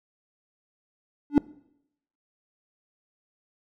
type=tone with exponential growth; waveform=triangle; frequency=290 Hz; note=D4; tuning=22 cents flat; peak=-7 dBFS; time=1.3-1.38 s; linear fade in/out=1 ms; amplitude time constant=16 ms; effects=noise-tail reverb RT60 0.8 s tail -22 dB re dry